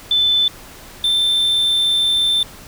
sine / triangle tone pair in turn, 3520 / 3557 Hz, A7 / A7, 0 / +18 cents, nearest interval unison, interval 18 cents, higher second, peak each -12 dBFS, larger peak neither, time 0.11-0.48 / 1.04-2.43 s, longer second, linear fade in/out 2 ms, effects pink hiss -39 dBFS RMS until 2.67 s

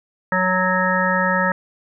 harmonic tone, 185 Hz, F#3, in tune, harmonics 1 / 3 / 5 / 7 / 9 / 10, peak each -23 / -23 / -23 / -23 / -23 / -23 dBFS, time 0.32-1.52 s, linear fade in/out 2 ms, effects none

